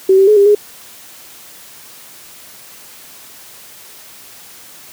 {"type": "tone with pitch steps", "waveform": "sine", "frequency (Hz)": [381.5, 387.6, 424.1, 401, 415.2], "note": ["G4", "G4", "G#4", "G4", "G#4"], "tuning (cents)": [-47, -20, 36, 39, 0], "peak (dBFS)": -5, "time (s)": [0.09, 0.55], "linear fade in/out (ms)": 5, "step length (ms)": 92, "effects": ["white hiss -38 dBFS RMS until 4.92 s", "high-pass 80 Hz 12 dB/octave"]}